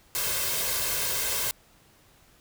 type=noise with comb filter; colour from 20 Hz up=white; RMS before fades=-28 dBFS; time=0.15-1.51 s; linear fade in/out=0 ms; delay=1.9 ms; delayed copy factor=+0.6; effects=pink hiss -59 dBFS RMS until 2.4 s